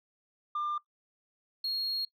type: tone pair in turn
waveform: sine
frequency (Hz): 1196 / 4283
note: D6 / C8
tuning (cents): +31 / +40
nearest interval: octave + minor seventh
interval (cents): 2209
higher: second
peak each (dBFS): -28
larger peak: neither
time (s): 0.55-0.78 / 1.64-2.05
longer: second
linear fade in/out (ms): 5
effects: noise-tail reverb RT60 0.1 s tail -21 dB re dry + tanh soft clip ceiling -28 dBFS